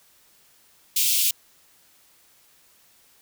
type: high-pass noise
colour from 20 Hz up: white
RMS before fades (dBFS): -21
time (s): 0.96-1.31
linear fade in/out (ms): 5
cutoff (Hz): 2500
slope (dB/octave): 48
effects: white hiss -58 dBFS RMS until 3.21 s